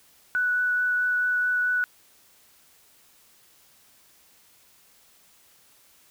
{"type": "tone with vibrato", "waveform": "sine", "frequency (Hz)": 1480, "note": "F#6", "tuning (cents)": 0, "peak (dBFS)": -21, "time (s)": [0.35, 1.84], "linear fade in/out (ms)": 0, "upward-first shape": "triangle", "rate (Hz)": 4.6, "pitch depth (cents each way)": 10, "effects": ["white hiss -58 dBFS RMS until 6.1 s"]}